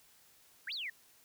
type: exponential two-way sweep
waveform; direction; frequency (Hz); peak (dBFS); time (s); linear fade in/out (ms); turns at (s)
sine; up then down; 1409 to 4851 to 1775; -37; 0.67-0.9; 5; 0.73
effects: white hiss -64 dBFS RMS until 1.24 s